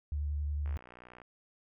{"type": "tone with vibrato", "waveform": "sine", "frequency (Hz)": 73.42, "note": "D2", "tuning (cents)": 0, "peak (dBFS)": -31, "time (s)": [0.12, 0.77], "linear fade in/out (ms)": 0, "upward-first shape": "square", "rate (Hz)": 11, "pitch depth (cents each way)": 17}
{"type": "click train", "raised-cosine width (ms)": 0.5, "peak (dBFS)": -36, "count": 35, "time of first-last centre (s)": [0.66, 1.217], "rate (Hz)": 61}
{"effects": []}